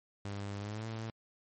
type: tone with pitch glide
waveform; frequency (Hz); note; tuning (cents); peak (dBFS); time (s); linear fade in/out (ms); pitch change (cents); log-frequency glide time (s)
sawtooth; 100.8 to 111.84; G2 to A2; +49 to +29; -34; 0.25-1.1; 0; +180; 0.59-0.86
effects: MP3 32 kbps